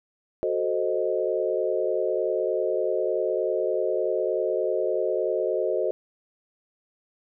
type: chord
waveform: sine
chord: F# diminished seventh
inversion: none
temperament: equal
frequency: 370 / 440 / 523.3 / 622.3 Hz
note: F#4 / A4 / C5 / Eb5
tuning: 0 / 0 / 0 / 0 cents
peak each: -28 dBFS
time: 0.43-5.91 s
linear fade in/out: 0 ms
effects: none